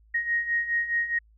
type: beating tone pair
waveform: sine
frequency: 1871 / 1875.8 Hz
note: A#6 / A#6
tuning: +6 / +10 cents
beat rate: 4.8 Hz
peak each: -30 / -25 dBFS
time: 0.14-1.19 s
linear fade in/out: 10 ms
effects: added 54 Hz sine -55 dBFS peak until 1.37 s